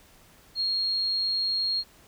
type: tone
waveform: sine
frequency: 4263 Hz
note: C8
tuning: 32 cents sharp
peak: -24 dBFS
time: 0.55-1.84 s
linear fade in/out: 50 ms
effects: pink hiss -56 dBFS RMS until 2.07 s

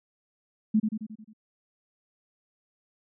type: tone with echo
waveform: sine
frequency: 216.2 Hz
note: A3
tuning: 30 cents flat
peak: -18 dBFS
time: 0.74-0.8 s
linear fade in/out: 10 ms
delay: 89 ms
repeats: 6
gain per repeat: -5 dB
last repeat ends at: 1.334 s
effects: none

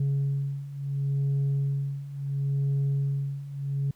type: beating tone pair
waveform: sine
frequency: 138.5 / 139.22 Hz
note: C#3 / C#3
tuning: -1 / +8 cents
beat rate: 0.72 Hz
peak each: -28 / -25 dBFS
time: 0-3.91 s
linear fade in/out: 5 ms
effects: tanh soft clip ceiling -21 dBFS + pink hiss -64 dBFS RMS until 3.95 s

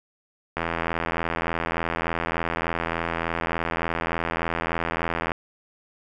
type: click train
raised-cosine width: 0.5 ms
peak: -10 dBFS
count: 397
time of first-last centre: 0.57-5.318 s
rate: 83.4 Hz
effects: none

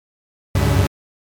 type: tone cluster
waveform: 40% pulse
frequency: 68.6 / 92.6 / 96.6 / 104.8 / 142.2 Hz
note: C#2 / F#2 / G2 / G#2 / C#3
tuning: -17 / +2 / -25 / +16 / +45 cents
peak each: -19 dBFS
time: 0.55-0.87 s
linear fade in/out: 5 ms
effects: MP3 96 kbps

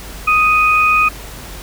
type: tone pair together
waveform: sine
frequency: 1247.3 / 2489 Hz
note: D#6 / D#7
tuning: +4 / 0 cents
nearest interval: octave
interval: 1196 cents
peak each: -12 dBFS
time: 0.27-1.09 s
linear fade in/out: 10 ms
effects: added 50 Hz sine -32 dBFS peak until 1.62 s + pink hiss -33 dBFS RMS until 1.62 s

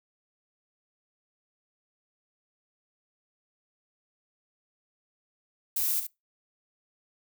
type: noise with echo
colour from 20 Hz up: violet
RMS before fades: -28 dBFS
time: 5.76-6 s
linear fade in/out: 5 ms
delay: 69 ms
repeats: 1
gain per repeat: -8 dB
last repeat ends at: 6.069 s
effects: noise-tail reverb RT60 0.2 s tail -22 dB re dry

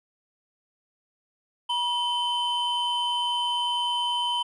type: tone pair together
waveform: triangle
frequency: 964 / 3061 Hz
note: B5 / G7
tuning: -42 / -42 cents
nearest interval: octave + minor sixth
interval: 2000 cents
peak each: -25 dBFS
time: 1.69-4.43 s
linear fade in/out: 10 ms
effects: resampled to 22050 Hz

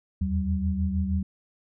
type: tone cluster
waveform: sine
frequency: 78.1 / 84.5 / 191.5 Hz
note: D#2 / E2 / G3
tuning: +7 / +43 / -40 cents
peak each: -27 / -30 / -27 dBFS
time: 0.21-1.23 s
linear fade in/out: 5 ms
effects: none

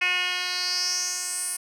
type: tone with band-pass filter sweep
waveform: 10% pulse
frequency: 361.3 Hz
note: F#4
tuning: 41 cents flat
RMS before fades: -27 dBFS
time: 0.01-1.57 s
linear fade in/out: 10 ms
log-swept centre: 2500 to 10000 Hz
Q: 4.6
effects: none

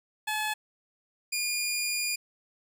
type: tone pair in turn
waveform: 15% pulse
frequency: 857 / 2424 Hz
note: A5 / D#7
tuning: -46 / -46 cents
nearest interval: octave + tritone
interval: 1800 cents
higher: second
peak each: -22 / -21 dBFS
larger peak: second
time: 0.27-0.54 / 1.32-2.16 s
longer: second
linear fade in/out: 10 ms
effects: none

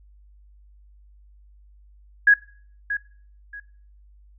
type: tone with echo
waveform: sine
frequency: 1660 Hz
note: G#6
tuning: 1 cent flat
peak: -10 dBFS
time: 2.27-2.34 s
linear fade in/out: 5 ms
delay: 630 ms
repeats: 2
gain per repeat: -12 dB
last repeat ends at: 3.6 s
effects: noise-tail reverb RT60 0.5 s tail -20 dB re dry + added 50 Hz sine -49 dBFS peak until 4.38 s

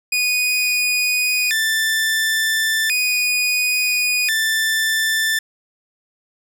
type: tone with vibrato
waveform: sawtooth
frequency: 2093 Hz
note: C7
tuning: in tune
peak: -13 dBFS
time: 0.12-5.39 s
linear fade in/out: 5 ms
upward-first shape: square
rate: 0.36 Hz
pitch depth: 290 cents each way
effects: none

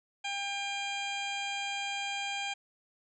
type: harmonic tone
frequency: 800 Hz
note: G5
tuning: 35 cents sharp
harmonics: 1 / 2 / 3 / 4 / 5 / 6 / 8 / 9 / 10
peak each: -38 / -44 / -37 / -39 / -50 / -50 / -51 / -49 / -58 dBFS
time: 0.24-2.54 s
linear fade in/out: 10 ms
effects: none

